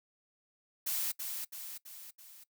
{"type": "noise with echo", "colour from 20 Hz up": "blue", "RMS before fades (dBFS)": -34, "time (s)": [0.86, 1.12], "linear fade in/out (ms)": 10, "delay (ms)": 330, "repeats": 4, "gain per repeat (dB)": -5, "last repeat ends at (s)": 2.44, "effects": ["noise-tail reverb RT60 0.1 s tail -19 dB re dry"]}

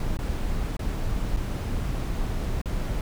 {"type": "noise with dropouts", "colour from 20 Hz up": "brown", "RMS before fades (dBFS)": -27, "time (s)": [0, 3.01], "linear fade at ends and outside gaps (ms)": 2, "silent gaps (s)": [[0.171, 0.189], [0.768, 0.792], [1.365, 1.369], [2.616, 2.657]], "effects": []}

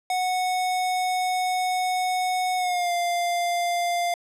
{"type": "tone with pitch glide", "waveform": "square", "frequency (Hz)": [736, 697.1], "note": ["F#5", "F5"], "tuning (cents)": [-9, -3], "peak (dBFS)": -23, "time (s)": [0.1, 4.14], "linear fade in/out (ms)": 2, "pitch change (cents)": -94, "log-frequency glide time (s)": [2.57, 2.92], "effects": ["low-pass 12000 Hz 12 dB/octave"]}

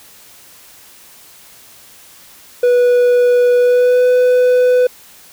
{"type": "tone with pitch glide", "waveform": "triangle", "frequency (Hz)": [490, 498.9], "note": ["B4", "B4"], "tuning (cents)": [-14, 17], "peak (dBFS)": -6, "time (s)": [2.63, 4.87], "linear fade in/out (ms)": 5, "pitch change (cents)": 31, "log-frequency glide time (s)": [3.57, 4.06], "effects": ["white hiss -42 dBFS RMS until 5.32 s"]}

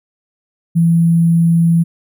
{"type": "tone with sample-and-hold", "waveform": "sine", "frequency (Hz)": 167.4, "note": "E3", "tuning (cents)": 27, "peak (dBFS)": -8, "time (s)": [0.75, 1.84], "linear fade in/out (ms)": 20, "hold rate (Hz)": 11025, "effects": []}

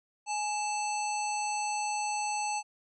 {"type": "harmonic tone with a mistuned harmonic", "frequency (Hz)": 880, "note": "A5", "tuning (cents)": 0, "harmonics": [1, 3, 5, 7, 9], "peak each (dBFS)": [-31, -38, -43, -40, -41], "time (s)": [0.26, 2.63], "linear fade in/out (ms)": 50, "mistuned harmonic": 1, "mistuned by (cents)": -83, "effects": []}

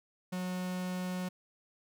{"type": "tone", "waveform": "45% pulse", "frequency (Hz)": 182.5, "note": "F#3", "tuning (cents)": -24, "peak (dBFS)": -34, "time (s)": [0.32, 1.29], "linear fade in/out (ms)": 10, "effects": []}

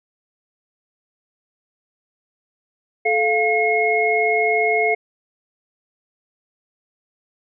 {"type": "tone cluster", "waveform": "sine", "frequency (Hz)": [434.3, 697, 2163], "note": ["A4", "F5", "C#7"], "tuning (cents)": [-23, -4, -43], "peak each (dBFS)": [-20, -20, -19], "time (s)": [3.05, 4.95], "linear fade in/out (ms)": 10, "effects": []}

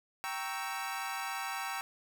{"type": "chord", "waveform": "25% pulse", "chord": "G diminished seventh", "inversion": "none", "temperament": "equal with one note detuned", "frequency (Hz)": [780.8, 932.3, 1108.7, 1318.5], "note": ["G5", "Bb5", "Db6", "Fb6"], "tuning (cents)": [-7, 0, 0, 0], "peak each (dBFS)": [-36, -38, -39, -38], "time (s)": [0.24, 1.81], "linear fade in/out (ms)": 0, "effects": []}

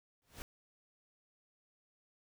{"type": "noise with exponential growth", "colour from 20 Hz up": "pink", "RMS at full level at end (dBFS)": -44, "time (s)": [0.22, 0.42], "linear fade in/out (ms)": 0, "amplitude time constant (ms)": 43, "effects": []}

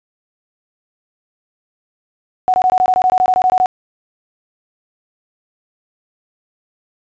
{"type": "tone bursts", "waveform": "sine", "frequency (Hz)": 741, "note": "F#5", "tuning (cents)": 2, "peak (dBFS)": -9, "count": 15, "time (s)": [2.48, 3.659], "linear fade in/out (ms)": 0, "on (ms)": 59, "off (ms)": 21, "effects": ["resampled to 16000 Hz", "8-bit"]}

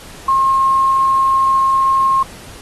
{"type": "tone with quantisation", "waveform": "sine", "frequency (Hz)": 1072, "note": "C6", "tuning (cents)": 42, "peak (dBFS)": -10, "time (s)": [0.28, 2.23], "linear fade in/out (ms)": 5, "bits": 6, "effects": ["pink hiss -37 dBFS RMS until 2.61 s", "AAC 32 kbps"]}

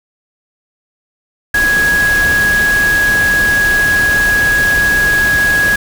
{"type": "tone in noise", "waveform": "sine", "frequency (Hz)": 1662, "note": "G#6", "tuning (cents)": 1, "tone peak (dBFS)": -9, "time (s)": [1.54, 5.76], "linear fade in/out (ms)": 5, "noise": "pink", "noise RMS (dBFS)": -20, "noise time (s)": [1.54, 5.76], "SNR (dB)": 8, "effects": []}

